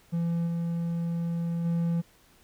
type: tone with level steps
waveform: triangle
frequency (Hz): 168.9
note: E3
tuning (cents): +42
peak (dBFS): -23 / -25 / -22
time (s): 0.12-2.02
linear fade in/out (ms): 20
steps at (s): 0.46 / 1.64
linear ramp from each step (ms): 20
effects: pink hiss -60 dBFS RMS until 2.43 s